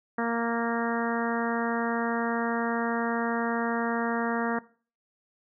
harmonic tone, 232.5 Hz, A#3, 4 cents flat, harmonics 1 / 2 / 3 / 4 / 5 / 6 / 7 / 8, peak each -29 / -32 / -34 / -35 / -36 / -37 / -37 / -38 dBFS, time 0.18-4.59 s, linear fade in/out 5 ms, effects noise-tail reverb RT60 0.4 s tail -19 dB re dry

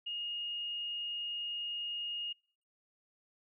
sine tone, 2855 Hz, F7, 37 cents sharp, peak -36 dBFS, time 0.06-2.33 s, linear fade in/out 10 ms, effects noise-tail reverb RT60 0.5 s tail -26 dB re dry

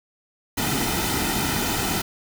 pink noise with comb filter, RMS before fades -24 dBFS, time 0.57-2.02 s, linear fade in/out 10 ms, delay 1.8 ms, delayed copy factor -0.65, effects none

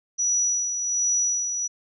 sine tone with tremolo, 5870 Hz, F#8, 15 cents flat, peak -19 dBFS, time 0.18-1.68 s, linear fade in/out 20 ms, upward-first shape sine, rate 1.3 Hz, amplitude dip 50%, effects none

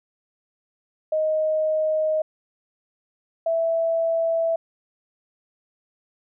sine tone pair in turn, 624 / 659.8 Hz, D#5 / E5, +5 / +1 cents, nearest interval minor second, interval 96 cents, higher second, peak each -19 dBFS, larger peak neither, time 1.12-2.22 / 3.46-4.56 s, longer neither, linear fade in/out 5 ms, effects none

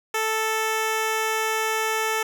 10% pulse tone, 440 Hz, A4, in tune, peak -14 dBFS, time 0.14-2.23 s, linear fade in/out 5 ms, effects none

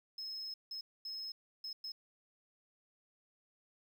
sine tone bursts at uneven times, 5170 Hz, E8, 34 cents flat, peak -38 dBFS, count 5, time 0.18-0.54 / 0.71-0.81 / 1.05-1.32 / 1.64-1.73 / 1.84-1.92 s, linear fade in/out 5 ms, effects tanh soft clip ceiling -40 dBFS + 11-bit

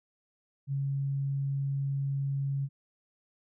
sine tone, 138.3 Hz, C#3, 4 cents flat, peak -28 dBFS, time 0.67-2.69 s, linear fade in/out 50 ms, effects none

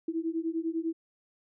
sine beating tone pair, 322.3 / 332.3 Hz, E4 / E4, -39 / +14 cents, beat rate 10 Hz, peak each -32 / -32 dBFS, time 0.08-0.93 s, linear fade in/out 5 ms, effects none

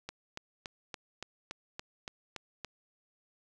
click train, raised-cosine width 0.2 ms, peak -22 dBFS, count 10, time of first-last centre 0.09-2.647 s, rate 3.52 Hz, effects none

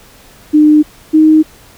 sine tone pair in turn, 302.7 / 311.9 Hz, D#4 / D#4, -48 / +4 cents, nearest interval minor second, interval 52 cents, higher second, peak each -3 dBFS, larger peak neither, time 0.53-0.83 / 1.13-1.43 s, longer neither, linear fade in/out 20 ms, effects pink hiss -41 dBFS RMS until 1.77 s

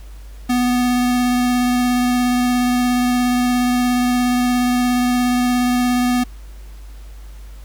square tone with vibrato, 246.9 Hz, B3, in tune, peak -15 dBFS, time 0.49-6.24 s, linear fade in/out 10 ms, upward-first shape sine, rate 17 Hz, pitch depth 10 cents each way, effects added 50 Hz sine -33 dBFS peak until 7.64 s + pink hiss -49 dBFS RMS until 7.64 s

